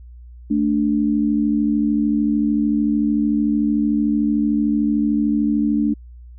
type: tone pair together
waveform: sine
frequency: 220 / 293.4 Hz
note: A3 / D4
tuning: 0 / -2 cents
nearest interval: perfect fourth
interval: 498 cents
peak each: -18 dBFS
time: 0.5-5.94 s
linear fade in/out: 10 ms
effects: added 60 Hz sine -37 dBFS peak until 6.38 s